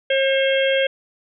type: harmonic tone with a mistuned harmonic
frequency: 539 Hz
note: C#5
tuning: 49 cents flat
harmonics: 1 / 3 / 4 / 5 / 6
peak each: -17 / -25 / -26 / -28 / -25 dBFS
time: 0.1-0.87 s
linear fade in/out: 5 ms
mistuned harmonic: 3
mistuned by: -16 cents
effects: none